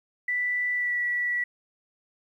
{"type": "tone with pitch glide", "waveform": "sine", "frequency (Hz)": [1975.5, 1949.4], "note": ["B6", "B6"], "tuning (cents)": [0, -23], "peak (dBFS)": -24, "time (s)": [0.28, 1.44], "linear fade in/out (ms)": 5, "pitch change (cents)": -23, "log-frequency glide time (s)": [0.74, 0.95], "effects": ["10-bit"]}